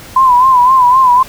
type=tone with vibrato; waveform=sine; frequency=1016 Hz; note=B5; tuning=49 cents sharp; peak=-4 dBFS; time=0.16-1.23 s; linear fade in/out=5 ms; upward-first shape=sine; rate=3.9 Hz; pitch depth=79 cents each way; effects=pink hiss -33 dBFS RMS until 1.28 s